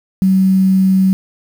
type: tone with quantisation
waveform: sine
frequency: 189.7 Hz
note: F#3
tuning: 43 cents sharp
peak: -8 dBFS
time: 0.22-1.13 s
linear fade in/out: 0 ms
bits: 6
effects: none